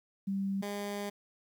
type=tone pair in turn; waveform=sine / 15% pulse; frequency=195.6 / 203.5 Hz; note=G3 / G#3; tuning=-4 / -35 cents; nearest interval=minor second; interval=69 cents; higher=second; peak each=-30 / -29 dBFS; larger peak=second; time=0.27-0.62 / 0.62-1.1 s; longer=second; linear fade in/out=10 ms; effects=11-bit